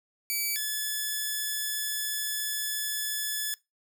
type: tone pair in turn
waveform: 5% pulse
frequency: 2300 / 1723.1 Hz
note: D7 / A6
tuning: -37 / -37 cents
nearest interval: perfect fourth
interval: 500 cents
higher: first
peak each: -18 dBFS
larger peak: neither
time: 0.3-0.56 / 0.56-3.54 s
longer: second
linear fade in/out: 0 ms
effects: noise-tail reverb RT60 0.2 s tail -21 dB re dry